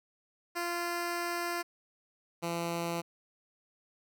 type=tone pair in turn; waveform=10% pulse; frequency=346 / 169.64 Hz; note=F4 / E3; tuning=-16 / +50 cents; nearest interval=octave; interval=1234 cents; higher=first; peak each=-24 dBFS; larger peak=neither; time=0.55-1.63 / 2.42-3.02 s; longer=first; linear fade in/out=20 ms; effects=none